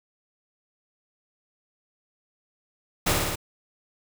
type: noise with echo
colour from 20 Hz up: pink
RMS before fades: -22 dBFS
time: 3.06-3.13 s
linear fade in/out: 10 ms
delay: 57 ms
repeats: 4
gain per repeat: -2 dB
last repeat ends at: 3.358 s
effects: none